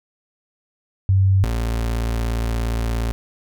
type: tone pair in turn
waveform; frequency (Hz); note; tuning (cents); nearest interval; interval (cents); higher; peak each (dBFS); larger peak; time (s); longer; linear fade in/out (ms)
sine / 35% pulse; 96 / 57.08; G2 / A#1; -36 / -36; major sixth; 900; first; -12 / -18; first; 1.09-1.44 / 1.44-3.12; second; 0
effects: none